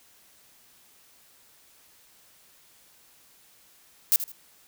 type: noise with echo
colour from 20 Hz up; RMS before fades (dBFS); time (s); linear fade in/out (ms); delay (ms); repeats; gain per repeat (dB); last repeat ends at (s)
violet; -19; 4.12-4.16; 0; 79; 2; -12; 4.318
effects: white hiss -58 dBFS RMS until 4.67 s